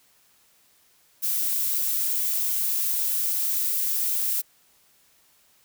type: noise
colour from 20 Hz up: violet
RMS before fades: -25 dBFS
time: 1.22-4.42 s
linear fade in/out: 20 ms
effects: white hiss -61 dBFS RMS until 5.64 s

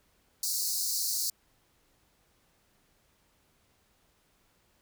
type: high-pass noise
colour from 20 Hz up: pink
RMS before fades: -31 dBFS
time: 0.43-1.3 s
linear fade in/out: 2 ms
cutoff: 4200 Hz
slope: 96 dB/octave
effects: pink hiss -69 dBFS RMS until 4.81 s

